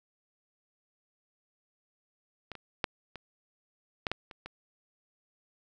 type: clicks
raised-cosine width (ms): 0.3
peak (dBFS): -24 / -28 / -11 / -26 / -14 / -14 / -29 / -25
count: 8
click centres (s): 2.517 / 2.553 / 2.842 / 3.157 / 4.068 / 4.116 / 4.312 / 4.46
effects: none